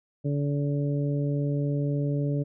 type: harmonic tone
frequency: 143.5 Hz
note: D3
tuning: 40 cents flat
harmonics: 1 / 2 / 3 / 4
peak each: -25 / -31 / -35 / -37 dBFS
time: 0.24-2.44 s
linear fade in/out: 20 ms
effects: none